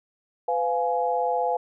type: chord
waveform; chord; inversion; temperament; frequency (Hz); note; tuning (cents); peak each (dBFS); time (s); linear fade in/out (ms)
sine; F diminished; second; just; 502.9 / 698.5 / 838.1; Cb5 / F5 / Ab5; +31 / 0 / +16; -26; 0.48-1.57; 5
effects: none